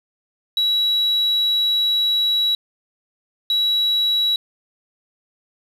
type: tone bursts at uneven times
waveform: sine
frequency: 3900 Hz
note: B7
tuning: 23 cents flat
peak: -14 dBFS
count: 2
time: 0.57-2.55 / 3.5-4.36 s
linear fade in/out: 2 ms
effects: tanh soft clip ceiling -13 dBFS + 7-bit